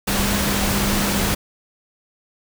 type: tone in noise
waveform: sine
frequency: 200.3 Hz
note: G3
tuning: 38 cents sharp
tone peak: -23 dBFS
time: 0.07-1.35 s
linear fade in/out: 10 ms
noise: pink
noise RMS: -21 dBFS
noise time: 0.07-1.35 s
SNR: -5 dB
effects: none